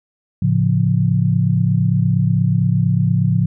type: chord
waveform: sine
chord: A augmented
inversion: none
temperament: equal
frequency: 110 / 138.59 / 174.61 Hz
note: A2 / C#3 / E#3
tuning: 0 / 0 / 0 cents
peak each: -17 dBFS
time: 0.42-3.46 s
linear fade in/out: 5 ms
effects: none